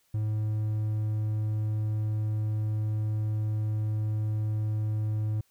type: tone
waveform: triangle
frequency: 107.4 Hz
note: A2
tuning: 41 cents flat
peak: -24 dBFS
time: 0.14-5.41 s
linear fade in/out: 5 ms
effects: white hiss -69 dBFS RMS until 5.5 s